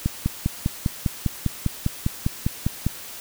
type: click train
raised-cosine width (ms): 5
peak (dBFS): -8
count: 15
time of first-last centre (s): 0.06-2.866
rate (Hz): 4.99
effects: white hiss -38 dBFS RMS until 3.2 s